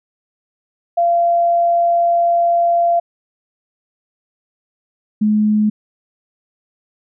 sine tone pair in turn, 687 / 212.3 Hz, F5 / G#3, -29 / +38 cents, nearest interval octave + minor sixth, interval 2033 cents, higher first, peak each -11 dBFS, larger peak neither, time 0.97-3 / 5.21-5.7 s, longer first, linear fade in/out 10 ms, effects none

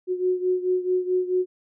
sine beating tone pair, 364.8 / 369.4 Hz, F#4 / F#4, -24 / -3 cents, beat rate 4.6 Hz, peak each -22 / -26 dBFS, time 0.07-1.46 s, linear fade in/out 50 ms, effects none

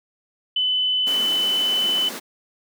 sine tone, 3014 Hz, F#7, 31 cents sharp, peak -18 dBFS, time 0.56-2.09 s, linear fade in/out 5 ms
pink high-pass noise, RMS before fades -33 dBFS, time 1.06-2.2 s, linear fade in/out 20 ms, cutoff 190 Hz, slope 48 dB/octave
effects none

